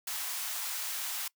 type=high-pass noise; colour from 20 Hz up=white; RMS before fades=-36 dBFS; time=0.07-1.28 s; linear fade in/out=5 ms; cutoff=750 Hz; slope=24 dB/octave; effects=noise-tail reverb RT60 0.1 s tail -23 dB re dry